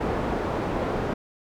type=low-pass noise; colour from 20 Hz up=white; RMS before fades=-27 dBFS; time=0-1.14 s; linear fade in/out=10 ms; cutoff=670 Hz; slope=12 dB/octave; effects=none